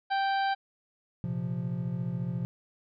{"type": "harmonic tone", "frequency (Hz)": 783, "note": "G5", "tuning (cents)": -2, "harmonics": [1, 2, 3, 4, 5, 6], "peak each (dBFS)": [-26, -33, -44, -42, -44, -45], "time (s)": [0.1, 0.55], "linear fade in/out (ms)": 20}
{"type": "chord", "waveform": "triangle", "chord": "Bb suspended second", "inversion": "none", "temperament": "equal", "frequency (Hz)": [116.54, 130.81, 174.61], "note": ["Bb2", "C3", "F3"], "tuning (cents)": [0, 0, 0], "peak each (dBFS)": [-35, -32, -31], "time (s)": [1.24, 2.45], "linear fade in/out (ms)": 0}
{"effects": []}